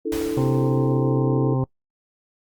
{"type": "chord", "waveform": "sine", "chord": "D suspended second", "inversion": "none", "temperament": "equal", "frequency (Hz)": [293.7, 329.6, 440], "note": ["D4", "E4", "A4"], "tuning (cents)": [0, 0, 0], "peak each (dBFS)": [-28, -26, -25], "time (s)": [0.05, 1.55], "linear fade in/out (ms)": 10}
{"type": "noise with exponential decay", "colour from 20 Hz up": "pink", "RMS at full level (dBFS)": -31, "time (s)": [0.12, 1.27], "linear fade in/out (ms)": 2, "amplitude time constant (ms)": 250}
{"type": "harmonic tone", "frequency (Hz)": 130.81, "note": "C3", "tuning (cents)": 0, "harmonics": [1, 2, 3, 4, 6, 7, 8], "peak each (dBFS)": [-20, -26, -30, -32, -36, -37, -38], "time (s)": [0.37, 1.64], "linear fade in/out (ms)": 2}
{"effects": ["noise-tail reverb RT60 0.1 s tail -24 dB re dry", "Opus 32 kbps"]}